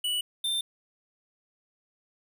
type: tone pair in turn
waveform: square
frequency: 2951 / 3585 Hz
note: F#7 / A7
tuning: -5 / +32 cents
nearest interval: minor third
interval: 337 cents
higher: second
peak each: -27 dBFS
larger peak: neither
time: 0.04-0.21 / 0.44-0.61 s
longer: neither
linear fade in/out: 5 ms
effects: none